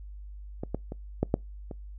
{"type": "clicks", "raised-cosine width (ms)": 2, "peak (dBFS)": [-19, -16, -23, -11, -9, -24], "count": 6, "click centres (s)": [0.635, 0.746, 0.921, 1.23, 1.341, 1.712], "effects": ["noise-tail reverb RT60 0.2 s tail -26 dB re dry", "added 50 Hz sine -40 dBFS peak until 1.98 s"]}